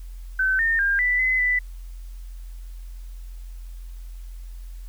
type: tone with pitch steps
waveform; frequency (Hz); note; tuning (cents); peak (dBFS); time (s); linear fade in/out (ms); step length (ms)
sine; 1531 / 1823 / 1604 / 1981 / 2031 / 1988; G6 / A#6 / G6 / B6 / B6 / B6; -41 / -39 / +39 / +5 / +48 / +11; -18; 0.39-1.59; 5; 200
effects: added 43 Hz sine -34 dBFS peak until 4.88 s + white hiss -57 dBFS RMS until 4.88 s